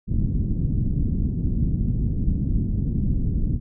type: low-pass noise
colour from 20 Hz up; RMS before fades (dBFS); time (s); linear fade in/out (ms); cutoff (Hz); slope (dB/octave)
pink; -22; 0.07-3.6; 50; 240; 24
effects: none